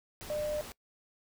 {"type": "tone in noise", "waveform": "sine", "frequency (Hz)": 601, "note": "D5", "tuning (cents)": 40, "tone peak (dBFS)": -31, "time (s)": [0.3, 0.61], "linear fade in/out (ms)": 0, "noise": "pink", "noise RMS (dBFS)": -45, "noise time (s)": [0.21, 0.72], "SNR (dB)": 11, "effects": ["noise-tail reverb RT60 0.1 s tail -22 dB re dry"]}